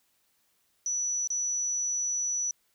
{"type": "tone with dropouts", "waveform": "sine", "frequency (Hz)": 5920, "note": "F#8", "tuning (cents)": 0, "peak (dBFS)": -27, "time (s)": [0.86, 2.51], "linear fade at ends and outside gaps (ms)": 1, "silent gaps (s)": [1.274, 1.303], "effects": ["white hiss -71 dBFS RMS until 2.74 s"]}